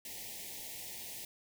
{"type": "band-stop noise", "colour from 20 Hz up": "white", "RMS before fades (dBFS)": -45, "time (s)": [0.05, 1.25], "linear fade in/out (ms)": 2, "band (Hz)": [930, 1800], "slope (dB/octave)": 96, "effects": []}